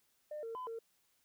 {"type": "tone with pitch steps", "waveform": "sine", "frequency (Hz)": [602, 455.9, 1011, 456.2], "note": ["D5", "A#4", "B5", "A#4"], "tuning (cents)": [43, -39, 40, -37], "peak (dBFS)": -39, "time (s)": [0.31, 0.79], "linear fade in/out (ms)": 5, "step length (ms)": 120, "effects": ["tanh soft clip ceiling -37 dBFS", "white hiss -75 dBFS RMS until 1.24 s"]}